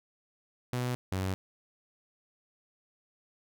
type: tone pair in turn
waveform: sawtooth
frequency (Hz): 124.2 / 94.39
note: B2 / F#2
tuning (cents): +10 / +35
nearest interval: perfect fourth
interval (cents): 475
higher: first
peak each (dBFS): -26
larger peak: neither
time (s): 0.73-0.95 / 1.12-1.34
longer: neither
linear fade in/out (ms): 0
effects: none